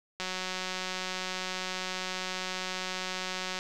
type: click train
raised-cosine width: 0.2 ms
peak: -17 dBFS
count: 628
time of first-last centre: 0.2-3.589 s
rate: 185 Hz
effects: none